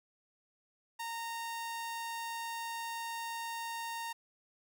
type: tone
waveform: sawtooth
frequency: 923 Hz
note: A#5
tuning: 17 cents flat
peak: -34 dBFS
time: 0.99-4.13 s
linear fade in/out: 10 ms
effects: none